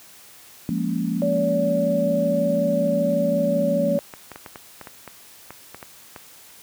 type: chord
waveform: sine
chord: Bb minor seventh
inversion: second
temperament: equal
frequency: 174.61 / 207.7 / 233.1 / 277.2 Hz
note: F3 / Ab3 / Bb3 / Db4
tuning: 0 / 0 / 0 / 0 cents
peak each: -26 / -27 / -26 / -29 dBFS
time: 0.69-3.98 s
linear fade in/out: 0 ms
type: tone with pitch glide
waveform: sine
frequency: 572 to 567.1 Hz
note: D5 to C#5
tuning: -46 to +39 cents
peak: -20 dBFS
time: 1.22-3.99 s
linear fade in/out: 0 ms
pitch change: -15 cents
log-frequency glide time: 3.32-3.81 s
type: clicks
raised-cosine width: 0.5 ms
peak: -21 dBFS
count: 12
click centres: 4.138 / 4.317 / 4.359 / 4.462 / 4.558 / 4.813 / 4.872 / 5.077 / 5.506 / 5.746 / 5.828 / 6.162 s
effects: white hiss -47 dBFS RMS until 6.62 s + high-pass 60 Hz 12 dB/octave